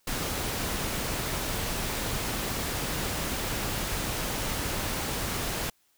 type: noise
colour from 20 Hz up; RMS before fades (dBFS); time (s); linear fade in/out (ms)
pink; -31; 0.07-5.7; 5
effects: white hiss -68 dBFS RMS until 5.97 s